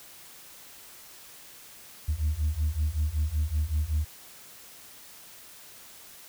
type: beating tone pair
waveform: sine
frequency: 73.6 / 78.9 Hz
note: D2 / D#2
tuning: +4 / +25 cents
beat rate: 5.3 Hz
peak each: -27 / -26 dBFS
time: 2.08-4.05 s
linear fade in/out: 10 ms
effects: tanh soft clip ceiling -20 dBFS + white hiss -49 dBFS RMS until 6.28 s